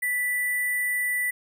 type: tone with sample-and-hold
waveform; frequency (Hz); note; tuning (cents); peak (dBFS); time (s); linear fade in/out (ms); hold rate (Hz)
sine; 1975.5; B6; 0; -23; 0.02-1.31; 10; 11025
effects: none